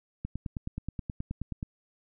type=click train; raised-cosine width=5 ms; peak=-21 dBFS; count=14; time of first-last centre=0.25-1.629 s; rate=9.43 Hz; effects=none